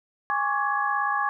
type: tone cluster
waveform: sine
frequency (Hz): 822 / 1102 / 1159 / 1676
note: G#5 / C#6 / D6 / G#6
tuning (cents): -18 / -11 / -23 / +15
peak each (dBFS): -28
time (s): 0.3-1.29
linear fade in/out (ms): 0
effects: none